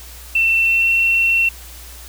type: tone with pitch glide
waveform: sine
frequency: 2688 to 2713 Hz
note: E7 to E7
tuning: +33 to +49 cents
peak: -12 dBFS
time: 0.35-1.49 s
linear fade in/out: 5 ms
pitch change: +16 cents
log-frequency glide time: 0.59-0.9 s
effects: added 60 Hz sine -37 dBFS peak until 2.08 s + white hiss -39 dBFS RMS until 2.08 s